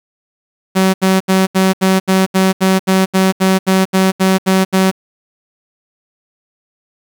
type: tone bursts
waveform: sawtooth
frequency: 189.4 Hz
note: F#3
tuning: 41 cents sharp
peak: -5 dBFS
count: 16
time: 0.75-4.915 s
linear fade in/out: 20 ms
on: 190 ms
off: 75 ms
effects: 7-bit